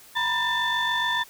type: tone cluster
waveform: sine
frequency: 947 / 994 / 1785 / 3519 Hz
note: A#5 / B5 / A6 / A7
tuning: +27 / +11 / +24 / 0 cents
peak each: -28 / -28 / -24 / -27 dBFS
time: 0.15-1.24 s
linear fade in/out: 20 ms
effects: tanh soft clip ceiling -17 dBFS + white hiss -50 dBFS RMS until 1.29 s